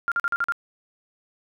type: tone bursts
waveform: sine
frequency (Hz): 1396.9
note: F6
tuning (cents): 0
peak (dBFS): -20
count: 6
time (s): 0.08-0.522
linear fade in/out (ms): 0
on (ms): 37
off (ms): 44
effects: none